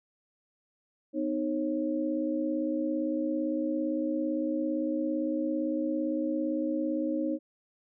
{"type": "tone cluster", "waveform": "sine", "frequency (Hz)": [251.1, 308.8, 543], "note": ["B3", "D#4", "C#5"], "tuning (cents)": [29, -13, -36], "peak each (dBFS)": [-34, -29, -34], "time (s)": [1.13, 7.39], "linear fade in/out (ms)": 50, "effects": []}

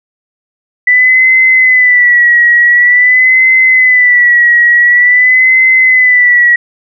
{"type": "tone with vibrato", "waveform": "sine", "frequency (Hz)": 1978, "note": "B6", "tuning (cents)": 2, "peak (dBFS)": -3, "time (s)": [0.87, 6.56], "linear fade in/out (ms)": 5, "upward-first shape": "sine", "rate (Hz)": 0.47, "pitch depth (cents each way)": 63, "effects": []}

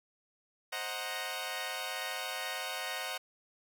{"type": "chord", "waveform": "10% pulse", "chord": "C half-diminished seventh", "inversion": "none", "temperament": "equal with one note detuned", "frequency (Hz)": [525.4, 622.3, 740, 932.3], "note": ["C5", "Eb5", "Gb5", "Bb5"], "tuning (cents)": [7, 0, 0, 0], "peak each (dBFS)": [-34, -34, -31, -35], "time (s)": [0.72, 3.18], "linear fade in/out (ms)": 10, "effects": []}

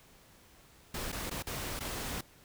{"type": "noise with dropouts", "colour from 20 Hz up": "pink", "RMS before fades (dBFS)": -38, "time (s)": [0.94, 2.21], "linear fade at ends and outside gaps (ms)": 5, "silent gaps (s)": [[1.119, 1.126], [1.298, 1.311], [1.425, 1.468], [1.794, 1.805]], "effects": ["pink hiss -60 dBFS RMS until 2.44 s"]}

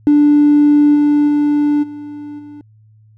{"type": "tone with level steps", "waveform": "triangle", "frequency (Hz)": 293.7, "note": "D4", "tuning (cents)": 0, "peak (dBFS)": [-3, -6, -8, -24, -29], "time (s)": [0.07, 2.61], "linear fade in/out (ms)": 0, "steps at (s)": [0.94, 1.27, 1.82, 2.38], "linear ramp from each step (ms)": 20, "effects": ["tanh soft clip ceiling -3 dBFS", "added 108 Hz sine -44 dBFS peak until 3.17 s"]}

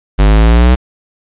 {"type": "linear sweep", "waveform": "square", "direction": "up", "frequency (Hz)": [48.89, 63.4], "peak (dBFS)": -5, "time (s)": [0.18, 0.76], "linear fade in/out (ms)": 20, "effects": ["resampled to 8000 Hz", "7-bit"]}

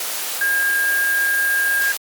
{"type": "tone in noise", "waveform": "sine", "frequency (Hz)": 1620, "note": "G#6", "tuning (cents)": -43, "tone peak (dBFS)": -16, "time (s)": [0.41, 1.92], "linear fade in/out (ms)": 2, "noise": "white", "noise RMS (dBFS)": -25, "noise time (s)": [0, 1.97], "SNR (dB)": 6, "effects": ["high-pass 400 Hz 12 dB/octave", "Opus 48 kbps"]}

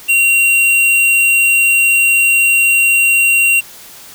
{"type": "tone with hard clipping", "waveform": "sine", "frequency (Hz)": 2752, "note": "F7", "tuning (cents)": -26, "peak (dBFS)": -9, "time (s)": [0.08, 3.61], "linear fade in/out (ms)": 20, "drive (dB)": 18, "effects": ["white hiss -36 dBFS RMS until 4.14 s"]}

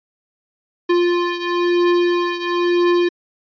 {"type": "beating tone pair", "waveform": "square", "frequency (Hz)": [349.7, 350.7], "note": ["F4", "F4"], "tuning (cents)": [2, 7], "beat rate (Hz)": 1, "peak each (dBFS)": [-17, -21], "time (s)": [0.89, 3.09], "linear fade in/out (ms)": 10, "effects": ["resampled to 11025 Hz"]}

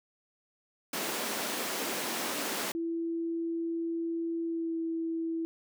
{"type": "high-pass noise", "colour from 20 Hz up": "pink", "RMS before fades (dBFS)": -34, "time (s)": [0.93, 2.72], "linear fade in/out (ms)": 5, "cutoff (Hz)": 230, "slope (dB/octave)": 24}
{"type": "tone with pitch glide", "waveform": "sine", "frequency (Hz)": [332.8, 328.4], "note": ["E4", "E4"], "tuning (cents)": [17, -6], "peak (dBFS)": -30, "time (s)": [2.75, 5.45], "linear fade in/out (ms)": 0, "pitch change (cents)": -23, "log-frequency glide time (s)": [4.43, 4.77]}
{"effects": []}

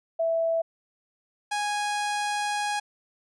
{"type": "tone pair in turn", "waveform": ["sine", "sawtooth"], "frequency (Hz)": [659.3, 827.8], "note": ["E5", "G#5"], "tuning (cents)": [0, -6], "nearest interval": "major third", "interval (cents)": 394, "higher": "second", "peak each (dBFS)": -22, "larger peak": "neither", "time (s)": [[0.19, 0.62], [1.51, 2.8]], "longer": "second", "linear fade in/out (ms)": 10, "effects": ["resampled to 24000 Hz"]}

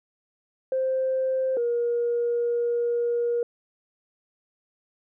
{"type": "tone pair in turn", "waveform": "sine", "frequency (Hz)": [523.3, 475], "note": ["C5", "A#4"], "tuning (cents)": [0, 33], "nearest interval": "major second", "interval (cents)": 167, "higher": "first", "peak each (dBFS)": -21, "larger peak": "neither", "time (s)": [[0.72, 1.57], [1.57, 3.43]], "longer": "second", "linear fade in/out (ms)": 2, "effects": ["tanh soft clip ceiling -17 dBFS"]}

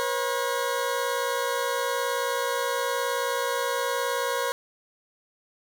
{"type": "tone pair together", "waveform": "20% pulse", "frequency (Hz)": [482, 541], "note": ["B4", "C#5"], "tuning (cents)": [-42, -42], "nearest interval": "major second", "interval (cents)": 200, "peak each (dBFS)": -23, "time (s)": [0, 4.52], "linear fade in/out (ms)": 0, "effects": []}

